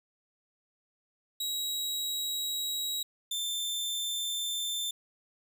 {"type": "tone pair in turn", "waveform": "sawtooth", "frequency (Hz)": [3848, 3557], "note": ["B7", "A7"], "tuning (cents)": [-46, 18], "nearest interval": "minor second", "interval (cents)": 136, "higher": "first", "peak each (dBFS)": -28, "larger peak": "neither", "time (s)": [[1.4, 3.03], [3.31, 4.91]], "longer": "first", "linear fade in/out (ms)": 5, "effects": []}